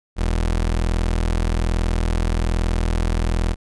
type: tone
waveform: 30% pulse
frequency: 41.2 Hz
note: E1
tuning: in tune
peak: -15 dBFS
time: 0.16-3.56 s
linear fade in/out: 50 ms
effects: resampled to 24000 Hz